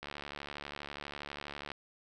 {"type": "click train", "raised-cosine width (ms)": 0.3, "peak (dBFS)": -25, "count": 123, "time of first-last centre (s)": [0.03, 1.717], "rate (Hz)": 72.3, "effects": []}